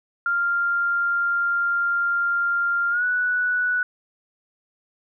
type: tone with pitch glide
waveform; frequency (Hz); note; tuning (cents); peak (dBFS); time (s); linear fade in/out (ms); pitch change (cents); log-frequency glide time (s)
sine; 1395 to 1478; F6 to F#6; -2 to -2; -19; 0.26-3.83; 2; +100; 2.9-3.04
effects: none